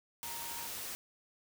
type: tone in noise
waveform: sine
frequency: 932 Hz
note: A#5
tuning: 1 cent flat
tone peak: -47 dBFS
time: 0.23-0.67 s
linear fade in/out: 0 ms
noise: white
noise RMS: -42 dBFS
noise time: 0.23-0.95 s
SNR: -8 dB
effects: none